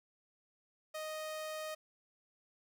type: tone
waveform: sawtooth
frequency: 622.3 Hz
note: D#5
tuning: in tune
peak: -36 dBFS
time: 0.94-1.75 s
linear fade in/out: 10 ms
effects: none